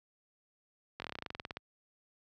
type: slowing click train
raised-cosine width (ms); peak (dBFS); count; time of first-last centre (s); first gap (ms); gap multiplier
0.3; -23; 16; 1-1.57; 21; 1.08
effects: high-pass 60 Hz 12 dB/octave